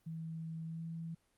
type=tone with pitch glide; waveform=sine; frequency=162.1 to 164.65 Hz; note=E3 to E3; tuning=-29 to -2 cents; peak=-40 dBFS; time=0.06-1.15 s; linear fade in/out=10 ms; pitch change=+27 cents; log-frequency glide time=0.65-0.84 s; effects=pink hiss -75 dBFS RMS until 1.37 s + Opus 32 kbps